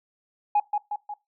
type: tone with echo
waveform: sine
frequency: 830.6 Hz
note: G#5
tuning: in tune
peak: -16 dBFS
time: 0.55-0.6 s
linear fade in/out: 5 ms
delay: 180 ms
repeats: 3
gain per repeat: -5 dB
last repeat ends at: 1.14 s
effects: noise-tail reverb RT60 0.2 s tail -20 dB re dry + tanh soft clip ceiling -14 dBFS